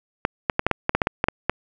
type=clicks; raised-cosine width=0.5 ms; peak=-3 dBFS; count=12; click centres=0.251 / 0.498 / 0.594 / 0.666 / 0.713 / 0.894 / 0.95 / 1.018 / 1.071 / 1.241 / 1.285 / 1.496 s; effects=none